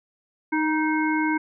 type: harmonic tone with a mistuned harmonic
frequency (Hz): 310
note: D#4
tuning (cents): -6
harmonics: 1 / 3 / 5 / 7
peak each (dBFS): -22 / -27 / -29 / -30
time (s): 0.52-1.38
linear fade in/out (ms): 10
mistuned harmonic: 3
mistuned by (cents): +26
effects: none